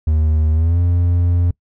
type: tone with pitch glide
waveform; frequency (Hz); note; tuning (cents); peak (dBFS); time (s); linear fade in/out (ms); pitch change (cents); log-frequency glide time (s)
triangle; 77.78 to 87.31; D#2 to F2; 0 to 0; -10; 0.07-1.51; 5; +200; 0.52-0.79
effects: noise-tail reverb RT60 0.1 s tail -24 dB re dry